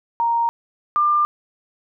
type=tone pair in turn; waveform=sine; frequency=932.3 / 1195.2 Hz; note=A#5 / D6; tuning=0 / +30 cents; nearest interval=major third; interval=430 cents; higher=second; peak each=-16 / -14 dBFS; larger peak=second; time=0.2-0.49 / 0.96-1.25 s; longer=neither; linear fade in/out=0 ms; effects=none